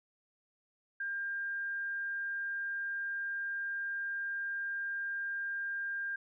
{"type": "tone", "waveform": "sine", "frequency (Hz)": 1600, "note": "G6", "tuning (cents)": 35, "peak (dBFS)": -34, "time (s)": [1, 6.16], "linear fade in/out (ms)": 5, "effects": []}